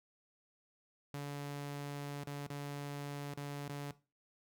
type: tone with dropouts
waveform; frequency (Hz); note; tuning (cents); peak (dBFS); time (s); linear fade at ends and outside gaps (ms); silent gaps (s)
sawtooth; 143.3; D3; -42; -36; 1.14-3.91; 0; 2.237-2.273 / 2.467-2.503 / 3.336-3.375 / 3.679-3.696
effects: noise-tail reverb RT60 0.3 s tail -17 dB re dry